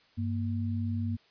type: tone pair together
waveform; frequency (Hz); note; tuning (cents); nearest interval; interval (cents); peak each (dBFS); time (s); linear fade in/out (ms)
sine; 98 / 233.6; G2 / A#3; 0 / +4; octave + minor third; 1504; -30 / -33; 0.17-1.17; 20
effects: white hiss -63 dBFS RMS until 1.3 s + resampled to 11025 Hz